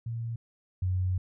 sine tone pair in turn, 115.7 / 92.08 Hz, A#2 / F#2, -13 / -8 cents, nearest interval major third, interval 395 cents, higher first, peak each -31 / -25 dBFS, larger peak second, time 0.06-0.36 / 0.82-1.18 s, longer second, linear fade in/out 5 ms, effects none

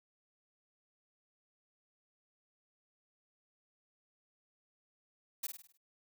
blue noise with echo, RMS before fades -37 dBFS, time 5.43-5.47 s, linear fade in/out 10 ms, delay 51 ms, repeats 6, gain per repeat -6 dB, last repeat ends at 5.776 s, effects none

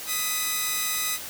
5% pulse tone pair together, 1255.1 / 1995 Hz, D#6 / B6, +15 / +17 cents, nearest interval minor sixth, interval 802 cents, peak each -17 dBFS, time 0.06-1.19 s, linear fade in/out 50 ms, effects white hiss -37 dBFS RMS until 1.29 s

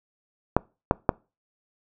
clicks, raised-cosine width 1 ms, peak -3 dBFS, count 3, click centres 0.566 / 0.911 / 1.092 s, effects noise-tail reverb RT60 0.3 s tail -25 dB re dry

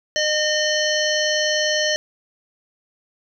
harmonic tone, 610 Hz, D#5, 34 cents flat, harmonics 1 / 3 / 5 / 7 / 9 / 10, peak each -22 / -23 / -25 / -27 / -29 / -28 dBFS, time 0.16-1.96 s, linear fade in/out 0 ms, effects 9-bit

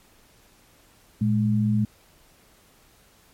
sine tone pair together, 114.7 / 210.2 Hz, A#2 / G#3, -28 / +21 cents, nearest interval minor seventh, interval 1049 cents, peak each -22 / -21 dBFS, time 1.21-1.85 s, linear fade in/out 5 ms, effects pink hiss -57 dBFS RMS until 3.33 s + MP3 64 kbps

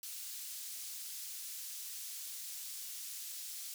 pink high-pass noise, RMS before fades -45 dBFS, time 0.03-3.74 s, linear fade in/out 2 ms, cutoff 5400 Hz, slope 12 dB/octave, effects none

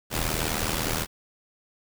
pink noise with amplitude modulation, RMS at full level -24 dBFS, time 0.1-1.07 s, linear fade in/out 50 ms, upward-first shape sine, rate 79.5 Hz, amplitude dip 80%, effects none

